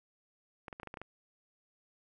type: clicks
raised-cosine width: 0.5 ms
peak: -28 dBFS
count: 8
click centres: 0.682 / 0.728 / 0.799 / 0.832 / 0.873 / 0.941 / 0.972 / 1.016 s
effects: none